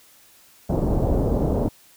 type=low-pass noise; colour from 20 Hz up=pink; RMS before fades=-21 dBFS; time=0.69-1.69 s; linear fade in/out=10 ms; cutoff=680 Hz; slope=24 dB/octave; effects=white hiss -53 dBFS RMS until 1.96 s